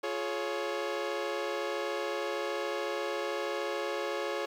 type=chord; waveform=sawtooth; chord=Db major; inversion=first; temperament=equal with one note detuned; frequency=349.2 / 422.8 / 554.4 Hz; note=F4 / Ab4 / Db5; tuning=0 / +31 / 0 cents; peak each=-34 / -32 / -31 dBFS; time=0.03-4.46 s; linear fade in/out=10 ms; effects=low-pass 5000 Hz 12 dB/octave + 10-bit